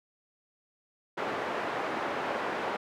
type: band-pass noise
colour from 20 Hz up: pink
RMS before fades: -33 dBFS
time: 1.17-2.77 s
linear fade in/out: 10 ms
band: 410 to 1600 Hz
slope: 12 dB/octave
effects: none

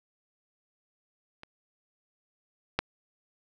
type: clicks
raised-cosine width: 0.3 ms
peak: -28 / -9 dBFS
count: 2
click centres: 1.434 / 2.79 s
effects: none

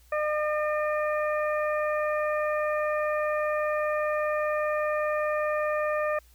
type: harmonic tone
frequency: 605 Hz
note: D#5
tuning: 49 cents flat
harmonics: 1 / 2 / 3 / 4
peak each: -26 / -31 / -34 / -40 dBFS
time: 0.12-6.19 s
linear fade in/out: 5 ms
effects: added 60 Hz sine -55 dBFS peak until 6.34 s + white hiss -62 dBFS RMS until 6.34 s

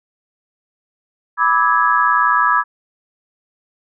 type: chord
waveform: sine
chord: E dominant seventh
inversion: second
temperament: equal with one note detuned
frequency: 987.8 / 1174.7 / 1293.6 / 1661.2 Hz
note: B5 / D6 / E6 / G#6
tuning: 0 / 0 / -33 / 0 cents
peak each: -17 dBFS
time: 1.37-2.64 s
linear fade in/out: 50 ms
effects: none

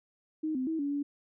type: tone with pitch steps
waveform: sine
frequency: 312.1 / 258.2 / 321.8 / 284.4 / 286.2 Hz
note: D#4 / C4 / E4 / C#4 / D4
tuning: +5 / -23 / -42 / +45 / -45 cents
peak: -29 dBFS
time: 0.43-1.03 s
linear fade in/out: 10 ms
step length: 120 ms
effects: none

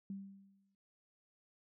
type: tone with exponential decay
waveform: sine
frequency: 196 Hz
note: G3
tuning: in tune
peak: -39 dBFS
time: 0.1-0.75 s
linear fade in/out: 2 ms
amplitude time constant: 140 ms
effects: none

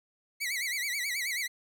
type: tone with vibrato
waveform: sawtooth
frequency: 2105 Hz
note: C7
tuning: 10 cents sharp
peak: -27 dBFS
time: 0.4-1.48 s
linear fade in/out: 20 ms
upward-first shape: sine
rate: 9.3 Hz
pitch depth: 160 cents each way
effects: none

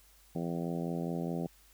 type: harmonic tone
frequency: 84.8 Hz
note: E2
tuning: 50 cents sharp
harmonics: 2 / 3 / 4 / 5 / 6 / 7 / 8 / 9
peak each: -35 / -39 / -41 / -43 / -45 / -46 / -47 / -48 dBFS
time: 0.35-1.47 s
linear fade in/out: 5 ms
effects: added 50 Hz sine -63 dBFS peak until 1.73 s + white hiss -63 dBFS RMS until 1.73 s

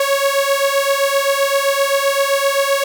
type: beating tone pair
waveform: sawtooth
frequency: 550 / 557.7 Hz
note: C#5 / C#5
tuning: -14 / +10 cents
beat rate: 7.7 Hz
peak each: -13 dBFS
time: 0-2.84 s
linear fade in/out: 5 ms
effects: none

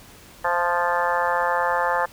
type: harmonic tone with a mistuned harmonic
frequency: 174.61 Hz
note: F3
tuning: in tune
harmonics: 3 / 4 / 5 / 6 / 7 / 8 / 9 / 10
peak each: -26 / -29 / -24 / -27 / -29 / -32 / -32 / -28 dBFS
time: 0.44-2.06 s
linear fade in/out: 10 ms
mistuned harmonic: 4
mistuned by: -24 cents
effects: pink hiss -47 dBFS RMS until 2.12 s

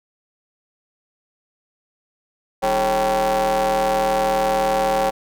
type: ring-modulated tone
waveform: 40% pulse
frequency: 116.54 Hz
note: A#2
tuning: in tune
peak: -13 dBFS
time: 2.62-5.11 s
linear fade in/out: 20 ms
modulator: 661 Hz
effects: none

